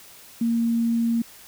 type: tone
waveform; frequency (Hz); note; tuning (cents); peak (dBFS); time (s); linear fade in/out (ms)
sine; 231.6; A#3; -11; -19; 0.41-1.22; 5
effects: white hiss -47 dBFS RMS until 1.47 s